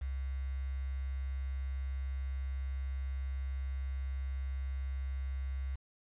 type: tone with quantisation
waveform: sine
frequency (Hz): 66.9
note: C2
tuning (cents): +39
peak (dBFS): -34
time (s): 0.01-5.76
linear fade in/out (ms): 10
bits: 9
effects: resampled to 8000 Hz